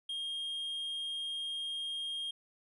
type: tone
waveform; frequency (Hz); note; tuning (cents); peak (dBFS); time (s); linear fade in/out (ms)
triangle; 3230; G#7; -49; -34; 0.09-2.31; 5
effects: resampled to 24000 Hz